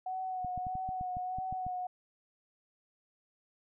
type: tone with vibrato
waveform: sine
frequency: 740 Hz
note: F#5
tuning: in tune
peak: -34 dBFS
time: 0.06-1.87 s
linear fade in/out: 5 ms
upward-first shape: sine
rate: 1.6 Hz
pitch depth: 28 cents each way
type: clicks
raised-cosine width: 5 ms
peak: -31 dBFS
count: 10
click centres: 0.447 / 0.577 / 0.668 / 0.754 / 0.89 / 1.011 / 1.169 / 1.386 / 1.526 / 1.666 s
effects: none